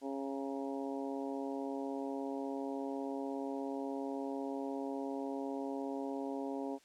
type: harmonic tone with a mistuned harmonic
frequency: 137.2 Hz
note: C#3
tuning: 17 cents flat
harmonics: 2 / 3 / 4 / 5 / 6 / 7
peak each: -39 / -43 / -45 / -47 / -49 / -50 dBFS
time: 0.01-6.79 s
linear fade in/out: 50 ms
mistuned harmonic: 7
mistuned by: -30 cents
effects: white hiss -66 dBFS RMS until 6.84 s + low-pass 8000 Hz 12 dB/octave